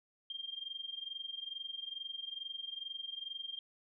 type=tone with amplitude modulation; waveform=sine; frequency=3194 Hz; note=G7; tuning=32 cents sharp; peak=-37 dBFS; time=0.3-3.59 s; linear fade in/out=2 ms; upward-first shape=sine; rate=22.3 Hz; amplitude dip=85%; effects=none